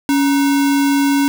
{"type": "tone with sample-and-hold", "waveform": "sine", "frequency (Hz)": 279.9, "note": "C#4", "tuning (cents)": 17, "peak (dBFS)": -11, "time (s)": [0.09, 1.28], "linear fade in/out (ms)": 0, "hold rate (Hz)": 1225, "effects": []}